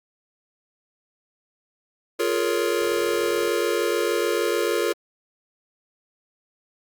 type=chord; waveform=square; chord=Bb minor seventh; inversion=second; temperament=just; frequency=349.6 / 419.5 / 466.2 / 559.4 Hz; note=F4 / Ab4 / Bb4 / Db5; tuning=+2 / +17 / 0 / +16 cents; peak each=-27 / -27 / -26 / -30 dBFS; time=2.19-4.93 s; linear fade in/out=10 ms
type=click train; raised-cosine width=1 ms; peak=-30 dBFS; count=28; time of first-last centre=2.82-3.479 s; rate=41 Hz
effects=Opus 48 kbps